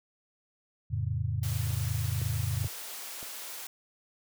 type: chord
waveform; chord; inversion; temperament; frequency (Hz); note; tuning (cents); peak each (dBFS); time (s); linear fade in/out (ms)
sine; F augmented; none; equal; 87.31 / 110 / 138.59; F2 / A2 / C#3; 0 / 0 / 0; -33 / -31 / -34; 0.9-2.68; 20
type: high-pass noise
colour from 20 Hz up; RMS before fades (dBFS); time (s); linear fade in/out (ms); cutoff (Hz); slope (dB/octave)
white; -41; 1.43-3.67; 2; 400; 12
type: clicks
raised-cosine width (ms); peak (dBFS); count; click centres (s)
2; -38 / -35 / -29 / -29 / -34; 5; 1.668 / 1.705 / 2.216 / 2.644 / 3.229
effects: none